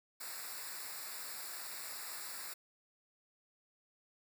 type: noise with comb filter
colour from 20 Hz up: white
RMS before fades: -45 dBFS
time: 0.2-2.54 s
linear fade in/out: 10 ms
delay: 0.32 ms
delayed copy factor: -0.85
effects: none